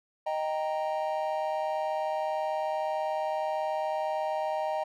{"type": "chord", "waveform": "triangle", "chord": "Eb major", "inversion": "none", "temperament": "equal", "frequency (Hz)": [622.3, 784, 932.3], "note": ["Eb5", "G5", "Bb5"], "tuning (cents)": [0, 0, 0], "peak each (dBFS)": [-29, -31, -33], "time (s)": [0.26, 4.84], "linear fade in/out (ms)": 10, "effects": []}